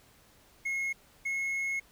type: tone pair in turn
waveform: triangle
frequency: 2165 / 2173 Hz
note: C#7 / C#7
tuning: -41 / -35 cents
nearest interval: unison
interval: 6 cents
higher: second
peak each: -28 dBFS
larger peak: neither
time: 0.65-0.93 / 1.25-1.8 s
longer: second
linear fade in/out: 10 ms
effects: pink hiss -61 dBFS RMS until 1.91 s